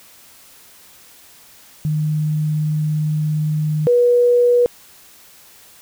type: tone pair in turn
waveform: sine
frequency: 152.9 / 485.4 Hz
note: D#3 / B4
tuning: -30 / -30 cents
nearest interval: octave + minor sixth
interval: 2000 cents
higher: second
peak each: -16 / -10 dBFS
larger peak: second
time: 1.85-3.87 / 3.87-4.66 s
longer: first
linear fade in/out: 0 ms
effects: white hiss -46 dBFS RMS until 5.81 s